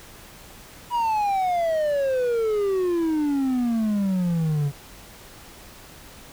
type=exponential sweep; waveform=triangle; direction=down; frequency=979 to 139.2 Hz; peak=-18 dBFS; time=0.9-4.72 s; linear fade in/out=50 ms; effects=pink hiss -45 dBFS RMS until 6.32 s